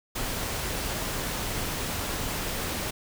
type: noise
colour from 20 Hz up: pink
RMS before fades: -31 dBFS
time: 0.15-2.91 s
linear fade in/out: 10 ms
effects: none